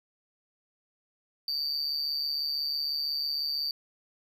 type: tone with amplitude modulation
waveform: triangle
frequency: 4611 Hz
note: D8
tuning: 33 cents flat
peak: -24 dBFS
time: 1.48-3.71 s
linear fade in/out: 2 ms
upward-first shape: sine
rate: 146 Hz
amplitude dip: 75%
effects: none